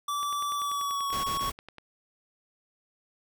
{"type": "tone with pitch glide", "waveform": "square", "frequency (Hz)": [1160, 1110.2], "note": ["D6", "C#6"], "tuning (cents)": [-22, 2], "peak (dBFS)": -29, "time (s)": [0.08, 1.5], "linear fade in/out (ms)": 5, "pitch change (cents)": -76, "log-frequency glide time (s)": [0.54, 1.16]}
{"type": "click train", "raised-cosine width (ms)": 0.3, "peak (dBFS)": -28, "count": 17, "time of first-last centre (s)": [0.23, 1.783], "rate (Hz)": 10.3}
{"type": "noise bursts", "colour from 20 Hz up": "pink", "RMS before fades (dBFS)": -37, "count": 3, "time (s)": [1.12, 1.52], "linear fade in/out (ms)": 10, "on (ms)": 120, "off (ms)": 20}
{"effects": []}